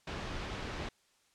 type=low-pass noise; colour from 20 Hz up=pink; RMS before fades=-40 dBFS; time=0.07-0.89 s; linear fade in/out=5 ms; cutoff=3900 Hz; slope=12 dB/octave; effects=white hiss -70 dBFS RMS until 1.34 s + low-pass 8000 Hz 12 dB/octave